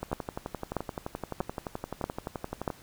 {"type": "two click trains", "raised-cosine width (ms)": 1, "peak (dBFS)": [-14, -19], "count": [5, 32], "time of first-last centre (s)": [[0.13, 2.678], [0.03, 2.702]], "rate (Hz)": [1.57, 11.6], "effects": ["pink hiss -54 dBFS RMS until 2.82 s"]}